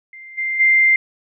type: tone with level steps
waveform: sine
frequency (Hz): 2093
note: C7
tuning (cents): 0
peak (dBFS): -35 / -19 / -10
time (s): 0.13-0.96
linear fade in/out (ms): 2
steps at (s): 0.37 / 0.59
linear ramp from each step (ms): 20
effects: none